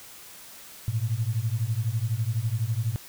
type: beating tone pair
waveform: sine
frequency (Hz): 106.8 / 118.8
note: G#2 / A#2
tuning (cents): +49 / +33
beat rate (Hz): 12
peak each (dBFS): -27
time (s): 0.88-2.96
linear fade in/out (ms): 0
effects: white hiss -46 dBFS RMS until 3.08 s